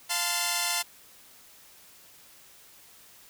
5% pulse chord, F major, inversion none, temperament equal with one note detuned, 698.5 / 880 / 1029.1 Hz, F5 / A5 / C6, 0 / 0 / -29 cents, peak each -19 dBFS, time 0.09-0.83 s, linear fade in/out 20 ms, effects white hiss -54 dBFS RMS until 3.29 s

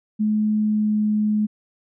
sine tone with pitch glide, 213.4 to 212 Hz, G#3 to G#3, +47 to +36 cents, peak -17 dBFS, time 0.19-1.47 s, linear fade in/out 20 ms, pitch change -11 cents, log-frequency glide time 0.57-1.01 s, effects none

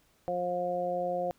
harmonic tone, 177.7 Hz, F3, 30 cents sharp, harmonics 1 / 2 / 3 / 4, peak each -41 / -40 / -31 / -33 dBFS, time 0.28-1.31 s, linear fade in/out 0 ms, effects pink hiss -67 dBFS RMS until 1.38 s

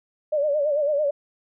sine tone with vibrato, 587.3 Hz, D5, in tune, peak -19 dBFS, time 0.32-1.11 s, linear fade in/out 10 ms, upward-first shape sine, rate 9 Hz, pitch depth 86 cents each way, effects none

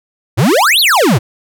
square exponential two-way sweep, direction up then down, 96.4 to 4567 to 96.4 Hz, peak -8 dBFS, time 0.37-1.19 s, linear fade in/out 20 ms, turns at 0.8 s, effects none

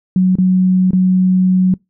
sine tone with dropouts, 185 Hz, F#3, in tune, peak -8 dBFS, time 0.16-1.74 s, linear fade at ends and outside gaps 2 ms, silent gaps 0.355-0.385 / 0.908-0.932 s, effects noise-tail reverb RT60 0.2 s tail -26 dB re dry

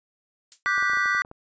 violet noise with exponential decay, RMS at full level -33 dBFS, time 0.52-0.63 s, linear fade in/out 0 ms, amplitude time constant 22 ms
triangle chord, G major seventh, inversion second, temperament just, 1176 / 1470 / 1568 / 1960 Hz, D6 / F#6 / G6 / B6, +2 / -12 / 0 / -14 cents, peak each -25 / -25 / -26 / -23 dBFS, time 0.66-1.22 s, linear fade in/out 0 ms
clicks, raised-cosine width 1 ms, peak -28 dBFS, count 9, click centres 0.779 / 0.826 / 0.898 / 0.934 / 0.972 / 1.058 / 1.149 / 1.249 / 1.314 s
effects resampled to 16000 Hz

